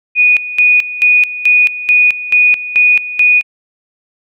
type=tone with tremolo; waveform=sine; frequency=2470 Hz; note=D#7; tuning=13 cents flat; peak=-5 dBFS; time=0.15-3.43 s; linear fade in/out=50 ms; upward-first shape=square; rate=2.3 Hz; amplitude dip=80%; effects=none